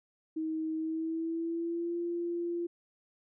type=tone with pitch glide; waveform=sine; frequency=317.2 to 343.9 Hz; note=D#4 to F4; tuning=+33 to -27 cents; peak=-31 dBFS; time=0.36-2.67 s; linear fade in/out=10 ms; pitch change=+140 cents; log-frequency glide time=0.76-1.97 s; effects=none